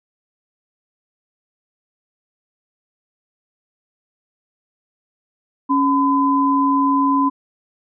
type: tone pair together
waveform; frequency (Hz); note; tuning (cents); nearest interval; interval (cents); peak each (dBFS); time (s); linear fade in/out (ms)
sine; 277.2 / 1011.5; C#4 / B5; 0 / +41; octave + minor seventh; 2241; -16; 5.69-7.3; 20
effects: none